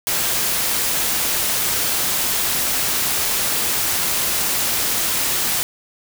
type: noise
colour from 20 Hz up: white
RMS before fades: -20 dBFS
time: 0.07-5.63 s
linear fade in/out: 0 ms
effects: none